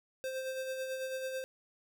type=tone with tremolo; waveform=square; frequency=523.3 Hz; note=C5; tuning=in tune; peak=-35 dBFS; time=0.24-1.44 s; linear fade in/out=0 ms; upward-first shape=sine; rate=9.1 Hz; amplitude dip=40%; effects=none